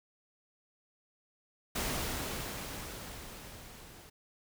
pink noise with level ramp, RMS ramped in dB -33 to -54 dBFS, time 1.75-4.1 s, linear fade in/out 10 ms, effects none

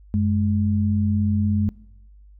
sine tone pair together, 93.6 / 210.3 Hz, F#2 / G#3, +20 / +22 cents, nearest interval octave + major second, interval 1402 cents, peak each -20 dBFS, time 0.14-1.69 s, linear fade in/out 0 ms, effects noise-tail reverb RT60 1.0 s tail -23 dB re dry + added 50 Hz sine -45 dBFS peak until 2.39 s

